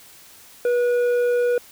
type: tone with tanh clipping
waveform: sine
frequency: 485.6 Hz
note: B4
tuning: 29 cents flat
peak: -18 dBFS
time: 0.65-1.58 s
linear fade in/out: 2 ms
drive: 7 dB
effects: white hiss -47 dBFS RMS until 1.71 s